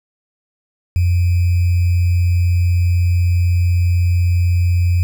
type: tone with sample-and-hold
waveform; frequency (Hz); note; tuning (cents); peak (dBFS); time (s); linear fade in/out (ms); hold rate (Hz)
sine; 88; F2; +14; -11; 0.96-5.03; 0; 2450
effects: none